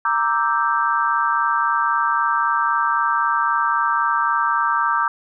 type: chord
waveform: sine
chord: E half-diminished seventh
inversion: second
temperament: equal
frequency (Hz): 932.3 / 1174.7 / 1318.5 / 1568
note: Bb5 / D6 / E6 / G6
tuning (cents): 0 / 0 / 0 / 0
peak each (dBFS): -22 / -20 / -23 / -23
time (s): 0.05-5.08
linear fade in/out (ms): 2
effects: none